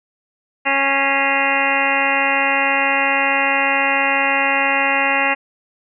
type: harmonic tone with a mistuned harmonic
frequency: 275.4 Hz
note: C#4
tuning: 11 cents flat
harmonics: 1 / 2 / 3 / 4 / 5 / 6 / 7 / 8 / 9 / 10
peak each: -28 / -25 / -21 / -25 / -28 / -25 / -22 / -23 / -23 / -22 dBFS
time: 0.65-5.35 s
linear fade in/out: 20 ms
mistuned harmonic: 8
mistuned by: -77 cents
effects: none